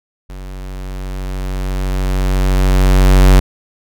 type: tone with level ramp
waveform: square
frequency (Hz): 46.92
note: F#1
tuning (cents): +25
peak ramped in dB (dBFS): -28 to -4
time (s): 0.29-3.4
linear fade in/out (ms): 10
effects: none